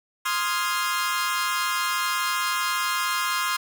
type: chord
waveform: sawtooth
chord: F minor seventh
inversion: second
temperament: equal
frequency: 1046.5 / 1244.5 / 1396.9 / 1661.2 Hz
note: C6 / Eb6 / F6 / Ab6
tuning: 0 / 0 / 0 / 0 cents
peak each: -23 / -26 / -26 / -28 dBFS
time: 0.25-3.57 s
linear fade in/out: 10 ms
effects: none